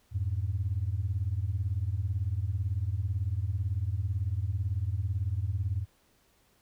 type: beating tone pair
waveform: sine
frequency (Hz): 86.9 / 104.9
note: F2 / G#2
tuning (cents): -8 / +18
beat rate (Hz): 18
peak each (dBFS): -30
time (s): 0.11-5.86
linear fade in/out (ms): 50
effects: tanh soft clip ceiling -21 dBFS + pink hiss -67 dBFS RMS until 6.61 s